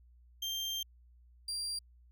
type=tone pair in turn; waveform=35% pulse; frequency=3169 / 4748 Hz; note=G7 / D8; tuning=+18 / +18 cents; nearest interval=perfect fifth; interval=700 cents; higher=second; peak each=-33 / -34 dBFS; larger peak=first; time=0.42-0.83 / 1.48-1.79 s; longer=first; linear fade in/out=5 ms; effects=added 60 Hz sine -58 dBFS peak until 2.11 s